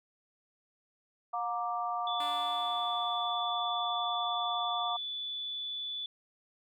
sine chord, Bb major, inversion second, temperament equal with one note detuned, 715.6 / 932.3 / 1174.7 Hz, F5 / Bb5 / D6, +42 / 0 / 0 cents, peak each -34 / -39 / -35 dBFS, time 1.33-4.97 s, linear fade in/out 10 ms
sine tone, 3468 Hz, A7, 26 cents flat, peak -35 dBFS, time 2.07-6.06 s, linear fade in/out 2 ms
5% pulse tone with exponential decay, 293.3 Hz, D4, 2 cents flat, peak -31 dBFS, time 2.2-4.14 s, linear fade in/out 1 ms, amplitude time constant 420 ms
effects none

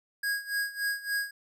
square tone with tremolo, 1644 Hz, G#6, 18 cents flat, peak -27 dBFS, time 0.23-1.31 s, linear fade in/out 5 ms, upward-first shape sine, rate 3.5 Hz, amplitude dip 85%, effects none

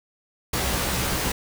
pink noise with comb filter, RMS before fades -25 dBFS, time 0.53-1.32 s, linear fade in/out 5 ms, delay 16 ms, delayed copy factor +0.55, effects none

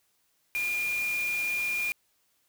sine tone in noise, 2413 Hz, D7, 46 cents sharp, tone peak -27 dBFS, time 0.55-1.92 s, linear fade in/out 0 ms, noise white, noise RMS -40 dBFS, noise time 0.55-1.92 s, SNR +10 dB, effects white hiss -71 dBFS RMS until 2.48 s

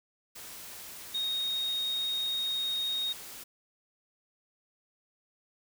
sine tone in noise, 3729 Hz, A#7, in tune, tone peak -29 dBFS, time 1.14-3.13 s, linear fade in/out 10 ms, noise white, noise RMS -45 dBFS, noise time 0.35-3.44 s, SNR +13 dB, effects none

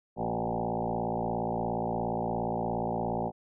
sine tone with frequency modulation, 486.7 Hz, B4, 25 cents flat, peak -28 dBFS, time 0.16-3.32 s, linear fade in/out 50 ms, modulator 57.1 Hz, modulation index 6.5, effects none

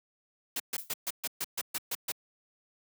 white noise bursts, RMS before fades -33 dBFS, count 10, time 0.56-2.12 s, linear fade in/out 5 ms, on 39 ms, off 130 ms
violet noise with exponential decay, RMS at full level -35 dBFS, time 0.78-0.93 s, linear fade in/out 2 ms, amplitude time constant 32 ms
effects high-pass 150 Hz 12 dB/octave

